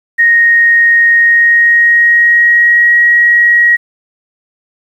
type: tone with pitch glide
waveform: sine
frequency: 1864.7 to 1899.5 Hz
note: A#6 to A#6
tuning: 0 to +32 cents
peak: -4 dBFS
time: 0.18-3.77 s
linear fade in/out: 20 ms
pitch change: +32 cents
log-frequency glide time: 1.17-2.95 s
effects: 7-bit